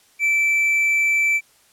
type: tone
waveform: triangle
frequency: 2326 Hz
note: D7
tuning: 17 cents flat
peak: -14 dBFS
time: 0.19-1.41 s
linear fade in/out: 50 ms
effects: white hiss -56 dBFS RMS until 1.72 s + low-pass 12000 Hz 12 dB/octave